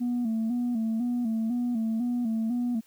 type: tone with vibrato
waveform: sine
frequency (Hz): 233.1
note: A#3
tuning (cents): 0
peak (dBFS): -23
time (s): 0-2.81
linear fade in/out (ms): 20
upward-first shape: square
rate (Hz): 2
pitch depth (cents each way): 73
effects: tanh soft clip ceiling -23 dBFS + white hiss -62 dBFS RMS until 2.86 s